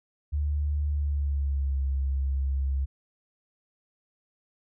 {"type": "tone with pitch glide", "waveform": "sine", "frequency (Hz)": [73.42, 67.72], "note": ["D2", "C#2"], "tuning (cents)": [0, -40], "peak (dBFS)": -24, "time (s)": [0.32, 2.86], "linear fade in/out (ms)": 20, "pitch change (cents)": -140, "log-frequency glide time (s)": [0.89, 1.81], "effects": []}